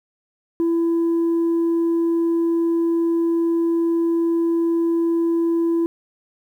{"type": "tone", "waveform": "sine", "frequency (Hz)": 334.7, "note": "E4", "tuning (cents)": 26, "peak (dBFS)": -14, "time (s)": [0.6, 5.86], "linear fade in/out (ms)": 0, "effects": ["tanh soft clip ceiling -15 dBFS", "9-bit"]}